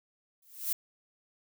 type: noise with exponential growth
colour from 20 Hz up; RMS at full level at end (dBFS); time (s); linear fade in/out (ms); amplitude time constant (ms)
violet; -27; 0.42-0.73; 5; 67
effects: none